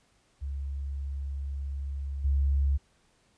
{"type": "tone with level steps", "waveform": "sine", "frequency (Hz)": 69.3, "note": "C#2", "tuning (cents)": 0, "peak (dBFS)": [-31, -22], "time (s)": [0.41, 2.78], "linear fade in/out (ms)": 20, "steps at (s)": 2.24, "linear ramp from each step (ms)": 10, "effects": ["pink hiss -67 dBFS RMS until 3.37 s", "resampled to 22050 Hz"]}